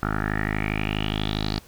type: tone with low-pass filter sweep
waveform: 10% pulse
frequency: 52.3 Hz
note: G#1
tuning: 13 cents sharp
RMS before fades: -26 dBFS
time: 0.03-1.59 s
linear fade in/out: 0 ms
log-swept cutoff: 1400 to 4500 Hz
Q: 6.7
effects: pink hiss -51 dBFS RMS until 1.67 s